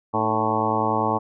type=harmonic tone with a mistuned harmonic; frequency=110 Hz; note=A2; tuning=in tune; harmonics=1 / 2 / 3 / 4 / 5 / 6 / 7 / 8 / 9 / 10; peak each=-31 / -29 / -30 / -29 / -30 / -31 / -28 / -25 / -30 / -27 dBFS; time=0.13-1.19 s; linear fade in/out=20 ms; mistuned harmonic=3; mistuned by=-64 cents; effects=none